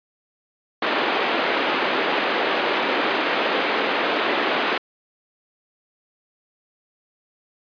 pink band-pass noise, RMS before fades -22 dBFS, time 0.82-4.78 s, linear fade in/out 5 ms, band 300 to 3400 Hz, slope 24 dB/octave, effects resampled to 11025 Hz

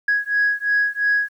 sine beating tone pair, 1661.2 / 1664.1 Hz, G#6 / G#6, 0 / +3 cents, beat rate 2.9 Hz, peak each -19 dBFS, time 0.08-1.29 s, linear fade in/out 5 ms, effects tanh soft clip ceiling -11 dBFS + 9-bit

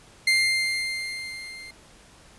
30% pulse tone with level ramp, 2101 Hz, C7, 7 cents sharp, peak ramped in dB -14 to -37 dBFS, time 0.27-1.71 s, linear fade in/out 5 ms, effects pink hiss -52 dBFS RMS until 2.38 s + resampled to 24000 Hz

